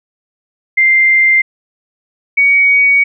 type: tone pair in turn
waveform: sine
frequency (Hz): 2093 / 2249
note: C7 / C#7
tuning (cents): 0 / +24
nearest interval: minor second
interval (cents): 124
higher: second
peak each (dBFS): -6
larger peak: neither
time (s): 0.77-1.42 / 2.37-3.04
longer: second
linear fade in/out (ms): 10
effects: none